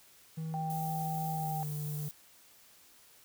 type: tone with pitch glide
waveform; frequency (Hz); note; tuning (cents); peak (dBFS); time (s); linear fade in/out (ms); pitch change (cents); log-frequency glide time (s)
triangle; 160 to 149.29; D#3 to D3; +49 to +29; -33; 0.37-2.09; 10; -120; 1.27-1.71
type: tone with vibrato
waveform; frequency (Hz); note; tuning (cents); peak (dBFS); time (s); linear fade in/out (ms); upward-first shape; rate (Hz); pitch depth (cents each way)
sine; 784; G5; 0; -35; 0.54-1.63; 0; sine; 1.4; 8
type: noise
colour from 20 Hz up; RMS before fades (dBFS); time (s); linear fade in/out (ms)
violet; -45; 0.7-2.11; 0
effects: white hiss -60 dBFS RMS until 3.24 s